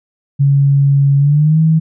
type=tone with pitch glide; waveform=sine; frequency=139.8 to 159.66 Hz; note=C#3 to D#3; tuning=+15 to +45 cents; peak=-7 dBFS; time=0.39-1.8 s; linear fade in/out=20 ms; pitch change=+230 cents; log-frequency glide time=1.18-1.6 s; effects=none